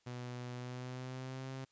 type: tone with pitch glide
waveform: sawtooth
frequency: 123.47 to 132.33 Hz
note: B2 to C3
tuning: 0 to +20 cents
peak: -38 dBFS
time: 0.06-1.65 s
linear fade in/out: 10 ms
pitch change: +120 cents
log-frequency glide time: 0.54-1.51 s
effects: white hiss -75 dBFS RMS until 1.71 s + resampled to 16000 Hz